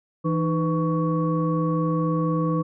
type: tone cluster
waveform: sine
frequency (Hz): 164 / 308.4 / 498.4 / 1119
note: E3 / D#4 / B4 / C#6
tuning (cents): -9 / -15 / +16 / +16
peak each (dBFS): -22 / -26 / -28 / -29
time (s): 0.24-2.63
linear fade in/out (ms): 20
effects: tanh soft clip ceiling -10 dBFS